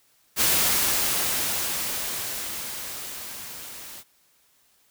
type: noise with level ramp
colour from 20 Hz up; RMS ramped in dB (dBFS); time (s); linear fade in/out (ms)
white; -20 to -41; 0.36-4.04; 50
effects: white hiss -63 dBFS RMS until 4.9 s